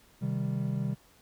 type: chord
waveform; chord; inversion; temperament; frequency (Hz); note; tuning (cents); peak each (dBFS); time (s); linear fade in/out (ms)
triangle; C minor; none; equal; 130.81 / 155.56 / 196; C3 / Eb3 / G3; 0 / 0 / 0; -30 / -32 / -31; 0.21-0.95; 20
effects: pink hiss -61 dBFS RMS until 1.21 s